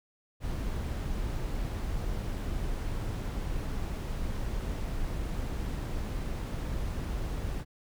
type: noise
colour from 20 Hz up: brown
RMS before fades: -33 dBFS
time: 0.4-7.65 s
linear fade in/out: 50 ms
effects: none